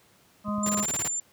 harmonic tone, 207.7 Hz, G#3, in tune, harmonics 1 / 3 / 5 / 6, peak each -27 / -36 / -36 / -35 dBFS, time 0.44-0.86 s, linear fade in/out 50 ms
clicks, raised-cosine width 5 ms, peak -24 dBFS, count 2, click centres 0.482 / 0.582 s
sine tone, 7210 Hz, A8, 41 cents sharp, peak -27 dBFS, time 0.63-1.2 s, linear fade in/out 5 ms
pink noise bursts, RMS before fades -33 dBFS, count 8, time 0.66-1.079 s, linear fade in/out 2 ms, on 34 ms, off 21 ms
effects pink hiss -60 dBFS RMS until 1.32 s + high-pass 100 Hz 12 dB/octave

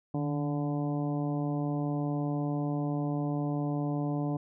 harmonic tone with a mistuned harmonic, 145.2 Hz, D3, 19 cents flat, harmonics 1 / 2 / 3 / 4 / 5 / 6 / 7, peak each -31 / -32 / -42 / -41 / -41 / -47 / -48 dBFS, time 0.14-4.37 s, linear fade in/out 5 ms, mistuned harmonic 1, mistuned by +55 cents, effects none

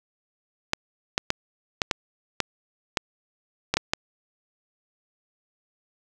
clicks, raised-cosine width 0.2 ms, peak -4 dBFS, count 10, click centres 0.734 / 1.179 / 1.304 / 1.818 / 1.912 / 2.403 / 2.972 / 3.74 / 3.77 / 3.935 s, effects none

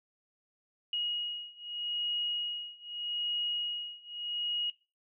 sine beating tone pair, 2888 / 2888.81 Hz, F#7 / F#7, -43 / -42 cents, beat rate 0.81 Hz, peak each -36 / -35 dBFS, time 0.93-4.7 s, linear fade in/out 2 ms, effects noise-tail reverb RT60 0.3 s tail -19 dB re dry

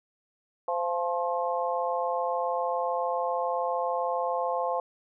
harmonic tone with a mistuned harmonic, 172.9 Hz, F3, 17 cents flat, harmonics 3 / 4 / 5 / 6, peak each -30 / -31 / -32 / -33 dBFS, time 0.68-4.8 s, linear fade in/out 2 ms, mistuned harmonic 6, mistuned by +45 cents, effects none

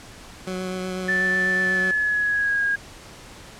20% pulse tone with vibrato, 185 Hz, F#3, in tune, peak -22 dBFS, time 0.47-1.91 s, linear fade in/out 2 ms, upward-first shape sine, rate 8.1 Hz, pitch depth 12 cents each way
sine tone with pitch glide, 1760 to 1632.7 Hz, A6 to G#6, 0 to -30 cents, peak -19 dBFS, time 1.08-2.76 s, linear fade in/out 10 ms, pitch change -130 cents, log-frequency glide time 1.57-2.64 s
effects pink hiss -43 dBFS RMS until 3.59 s + low-pass 9000 Hz 12 dB/octave

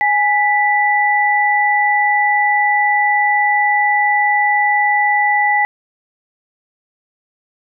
sine tone pair together, 830 / 1974.1 Hz, G#5 / B6, -1 / -1 cents, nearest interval octave + minor third, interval 1500 cents, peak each -14 dBFS, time 0.01-5.65 s, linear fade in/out 0 ms, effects none

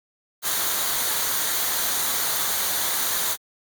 white noise with comb filter, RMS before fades -24 dBFS, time 0.42-3.37 s, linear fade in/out 50 ms, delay 0.38 ms, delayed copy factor -0.5, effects Opus 48 kbps

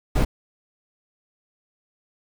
brown noise, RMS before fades -18 dBFS, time 0.15-0.25 s, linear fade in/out 10 ms, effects none

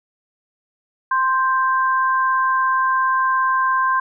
sine tone pair together, 1046.5 / 1570.7 Hz, C6 / G6, 0 / +3 cents, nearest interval perfect fifth, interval 703 cents, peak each -16 / -21 dBFS, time 1.11-4 s, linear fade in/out 5 ms, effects none

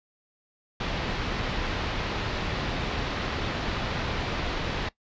pink low-pass noise, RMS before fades -30 dBFS, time 0.8-4.89 s, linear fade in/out 5 ms, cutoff 4300 Hz, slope 24 dB/octave, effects noise-tail reverb RT60 0.1 s tail -19 dB re dry + resampled to 16000 Hz

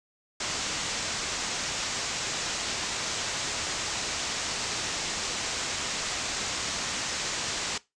white low-pass noise, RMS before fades -32 dBFS, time 0.4-7.78 s, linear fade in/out 5 ms, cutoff 7600 Hz, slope 48 dB/octave, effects noise-tail reverb RT60 0.2 s tail -19 dB re dry + resampled to 22050 Hz

